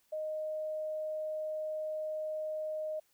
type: tone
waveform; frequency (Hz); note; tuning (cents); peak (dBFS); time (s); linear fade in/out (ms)
sine; 620; D#5; -6; -34; 0.12-3; 10
effects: white hiss -72 dBFS RMS until 3.13 s